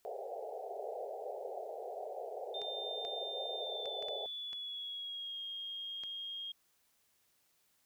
white band-pass noise, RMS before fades -43 dBFS, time 0.05-4.26 s, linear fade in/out 0 ms, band 400 to 780 Hz, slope 96 dB/octave
sine tone with pitch glide, 3600 to 3245 Hz, A7 to G#7, +39 to -41 cents, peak -40 dBFS, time 2.54-6.52 s, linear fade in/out 5 ms, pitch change -180 cents, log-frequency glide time 3.59-5.4 s
clicks, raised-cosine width 0.2 ms, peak -33 dBFS, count 7, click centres 2.617 / 3.05 / 3.857 / 4.025 / 4.085 / 4.531 / 6.036 s
effects white hiss -74 dBFS RMS until 7.85 s

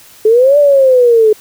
sine linear two-way sweep, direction up then down, 422.2 to 589 to 422.2 Hz, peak -4 dBFS, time 0.25-1.33 s, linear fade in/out 5 ms, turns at 0.58 s, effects white hiss -40 dBFS RMS until 1.4 s

